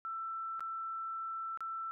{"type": "tone with dropouts", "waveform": "sine", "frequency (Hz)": 1333, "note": "E6", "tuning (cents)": 19, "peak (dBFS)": -37, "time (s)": [0.05, 1.91], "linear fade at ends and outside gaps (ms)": 0, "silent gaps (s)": [[0.595, 0.606], [1.574, 1.606]], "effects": []}